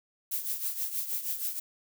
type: noise with tremolo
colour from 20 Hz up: violet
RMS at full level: -30 dBFS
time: 0.31-1.6 s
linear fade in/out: 10 ms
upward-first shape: triangle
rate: 6.3 Hz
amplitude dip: 75%
effects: none